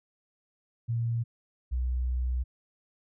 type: tone pair in turn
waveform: sine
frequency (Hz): 116.54 / 62.36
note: A#2 / B1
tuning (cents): 0 / +17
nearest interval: major seventh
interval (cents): 1083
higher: first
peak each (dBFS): -26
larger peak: neither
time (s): 0.88-1.24 / 1.71-2.44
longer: second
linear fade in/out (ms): 20
effects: none

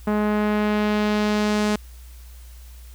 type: tone with low-pass filter sweep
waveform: sawtooth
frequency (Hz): 210.3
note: G#3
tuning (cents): +22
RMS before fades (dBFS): -21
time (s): 0.07-1.76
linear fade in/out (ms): 5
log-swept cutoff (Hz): 1400 to 8100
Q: 0.89
effects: added 60 Hz sine -39 dBFS peak until 2.94 s + white hiss -52 dBFS RMS until 2.94 s

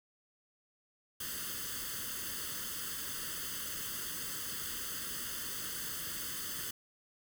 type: noise with comb filter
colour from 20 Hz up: white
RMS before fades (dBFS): -40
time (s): 1.2-6.71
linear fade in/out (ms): 5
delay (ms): 0.63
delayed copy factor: +0.85
effects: none

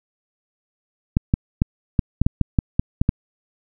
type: clicks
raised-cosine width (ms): 5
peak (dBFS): -3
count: 11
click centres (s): 1.169 / 1.339 / 1.619 / 1.992 / 2.216 / 2.265 / 2.413 / 2.588 / 2.795 / 3.015 / 3.091
effects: none

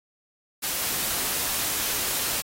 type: noise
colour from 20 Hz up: white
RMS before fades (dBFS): -27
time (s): 0.62-2.42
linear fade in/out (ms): 20
effects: AAC 48 kbps

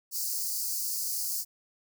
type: high-pass noise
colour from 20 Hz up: white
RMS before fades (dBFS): -32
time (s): 0.11-1.45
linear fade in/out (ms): 50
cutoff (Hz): 4400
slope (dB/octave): 96
effects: none

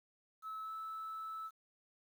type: tone with pitch glide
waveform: sine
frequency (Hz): 1300 to 1309.8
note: E6 to E6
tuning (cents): -24 to -11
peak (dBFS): -40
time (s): 0.42-1.51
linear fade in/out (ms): 50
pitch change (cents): +13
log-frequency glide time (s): 0.63-0.72
effects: tanh soft clip ceiling -38 dBFS + 11-bit

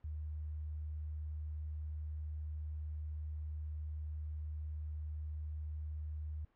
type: tone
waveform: sine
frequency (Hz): 76.4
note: D#2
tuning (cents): -31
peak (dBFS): -39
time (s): 0.04-6.45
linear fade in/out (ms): 5
effects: pink hiss -75 dBFS RMS until 6.55 s + low-pass 2000 Hz 12 dB/octave

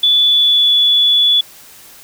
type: tone with pitch glide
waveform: sine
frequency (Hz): 3460 to 3430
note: A7 to A7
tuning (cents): -30 to -45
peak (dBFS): -8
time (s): 0.03-1.41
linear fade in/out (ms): 5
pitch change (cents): -15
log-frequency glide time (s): 0.22-0.74
effects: white hiss -40 dBFS RMS until 2.03 s

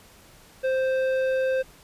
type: tone with tanh clipping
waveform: sine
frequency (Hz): 523.3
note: C5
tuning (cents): 0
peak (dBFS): -23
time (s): 0.63-1.63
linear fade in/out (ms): 20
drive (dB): 11
effects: pink hiss -52 dBFS RMS until 1.83 s + resampled to 32000 Hz

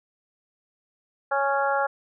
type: harmonic tone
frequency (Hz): 277.2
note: C#4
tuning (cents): 0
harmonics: 2 / 3 / 4 / 5 / 6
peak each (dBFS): -26 / -25 / -31 / -27 / -33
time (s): 1.31-1.87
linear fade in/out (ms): 10
effects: none

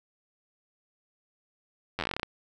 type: slowing click train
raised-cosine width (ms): 0.3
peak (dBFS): -14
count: 13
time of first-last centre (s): 1.99-2.231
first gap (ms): 10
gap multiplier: 1.12
effects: none

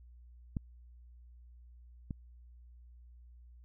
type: clicks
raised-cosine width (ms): 5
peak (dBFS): -22 / -26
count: 2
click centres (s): 0.568 / 2.108
effects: added 60 Hz sine -53 dBFS peak until 3.64 s

